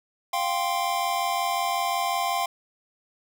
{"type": "chord", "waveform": "square", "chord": "F suspended second", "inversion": "none", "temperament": "equal", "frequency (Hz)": [698.5, 784, 1046.5], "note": ["F5", "G5", "C6"], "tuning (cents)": [0, 0, 0], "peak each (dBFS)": -29, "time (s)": [0.33, 2.46], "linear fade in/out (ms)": 5, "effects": []}